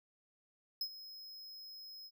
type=tone with ADSR envelope; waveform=square; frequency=5120 Hz; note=D#8; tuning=49 cents sharp; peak=-34 dBFS; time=0.81-2.11 s; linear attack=3 ms; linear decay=69 ms; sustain=-15 dB; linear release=50 ms; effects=none